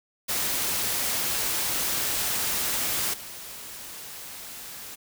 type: noise with level steps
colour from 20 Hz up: white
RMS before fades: -27 / -40 dBFS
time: 0.28-4.96 s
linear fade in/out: 20 ms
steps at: 3.13 s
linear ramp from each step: 10 ms
effects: none